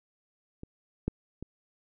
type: clicks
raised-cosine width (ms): 3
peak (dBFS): -28 / -15 / -26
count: 3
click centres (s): 0.634 / 1.08 / 1.426
effects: none